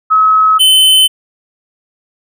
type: tone pair in turn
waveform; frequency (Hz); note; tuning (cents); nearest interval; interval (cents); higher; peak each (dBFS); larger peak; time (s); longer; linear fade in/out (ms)
sine / square; 1283 / 3052; E6 / G7; -47 / -47; octave + minor third; 1500; second; -5; neither; 0.1-0.59 / 0.59-1.08; neither; 20
effects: none